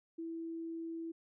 sine tone, 329.6 Hz, E4, in tune, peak -39 dBFS, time 0.18-1.12 s, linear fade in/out 10 ms, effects none

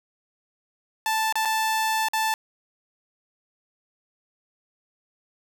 sawtooth tone with dropouts, 880 Hz, A5, in tune, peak -18 dBFS, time 1.06-2.34 s, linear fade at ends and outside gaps 1 ms, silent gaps 1.325-1.355 / 1.451-1.455 / 2.085-2.134 s, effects none

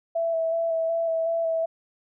sine tone with vibrato, 659.3 Hz, E5, in tune, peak -22 dBFS, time 0.15-1.66 s, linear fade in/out 10 ms, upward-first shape square, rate 2.7 Hz, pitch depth 16 cents each way, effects none

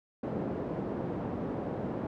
pink band-pass noise, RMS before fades -35 dBFS, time 0.23-2.07 s, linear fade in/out 5 ms, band 160 to 560 Hz, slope 12 dB/octave, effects none

